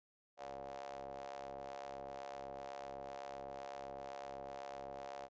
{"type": "ring-modulated tone", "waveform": "sawtooth", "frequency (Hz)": 67.9, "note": "C#2", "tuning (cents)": -35, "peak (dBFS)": -39, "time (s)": [0.37, 5.29], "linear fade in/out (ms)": 50, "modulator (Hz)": 644, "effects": ["resampled to 16000 Hz"]}